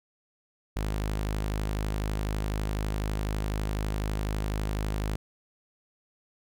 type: tone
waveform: sawtooth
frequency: 52 Hz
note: G#1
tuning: 3 cents sharp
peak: -24 dBFS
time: 0.76-5.16 s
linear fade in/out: 5 ms
effects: none